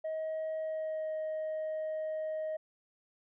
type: tone with pitch glide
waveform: sine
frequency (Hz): 633 to 626.1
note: D#5 to D#5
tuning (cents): +30 to +11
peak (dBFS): -31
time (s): 0.04-2.57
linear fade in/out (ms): 10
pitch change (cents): -19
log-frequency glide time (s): 0.58-1.14
effects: tanh soft clip ceiling -32 dBFS